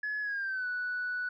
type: tone with pitch glide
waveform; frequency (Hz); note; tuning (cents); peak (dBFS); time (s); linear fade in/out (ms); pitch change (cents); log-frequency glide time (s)
sine; 1700 to 1479.9; G#6 to F#6; +40 to 0; -30; 0.03-1.29; 5; -240; 0.21-0.67
effects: tanh soft clip ceiling -28 dBFS

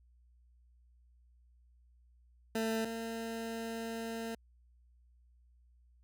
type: tone pair in turn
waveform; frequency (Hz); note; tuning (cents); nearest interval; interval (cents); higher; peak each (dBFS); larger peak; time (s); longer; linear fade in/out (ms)
20% pulse; 223.5 / 227.4; A3 / A#3; +27 / -43; unison; 30; second; -27 / -33; first; 2.55-2.85 / 2.85-4.35; second; 5
effects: added 60 Hz sine -62 dBFS peak until 6.03 s

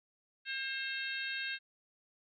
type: harmonic tone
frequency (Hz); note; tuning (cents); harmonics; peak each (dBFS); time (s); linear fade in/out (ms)
534; C5; +35; 3 / 4 / 5 / 6 / 7 / 8; -39 / -46 / -41 / -48 / -45 / -47; 0.45-1.59; 50
effects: none

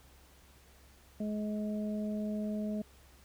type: harmonic tone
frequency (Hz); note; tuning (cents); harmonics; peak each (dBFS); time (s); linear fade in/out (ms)
211.3; G#3; +30; 1 / 2 / 3; -33 / -45 / -42; 1.2-2.82; 5
effects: added 67 Hz sine -60 dBFS peak until 3.24 s + pink hiss -62 dBFS RMS until 3.24 s

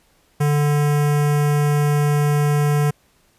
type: tone with notch filter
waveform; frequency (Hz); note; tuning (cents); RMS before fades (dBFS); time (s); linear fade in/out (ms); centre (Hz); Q
square; 146.83; D3; 0; -17; 0.4-2.91; 10; 4000; 1.1
effects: pink hiss -59 dBFS RMS until 3.38 s + resampled to 32000 Hz

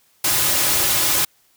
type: noise with comb filter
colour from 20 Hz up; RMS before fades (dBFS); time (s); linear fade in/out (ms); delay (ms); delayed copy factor
white; -18; 0.24-1.25; 5; 4.4; -0.55
effects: white hiss -59 dBFS RMS until 1.56 s

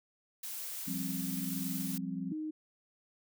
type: noise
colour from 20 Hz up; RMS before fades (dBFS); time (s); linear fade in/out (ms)
blue; -41; 0.43-1.98; 5
type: chord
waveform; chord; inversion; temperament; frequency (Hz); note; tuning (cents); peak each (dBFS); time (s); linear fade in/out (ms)
sine; F suspended second; none; equal with one note detuned; 174.61 / 196 / 263.7; F3 / G3 / C4; 0 / 0 / +14; -39; 0.87-2.33; 10
type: tone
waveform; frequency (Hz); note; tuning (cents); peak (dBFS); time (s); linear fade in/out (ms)
sine; 310; D#4; -6; -35; 2.31-2.51; 10
effects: none

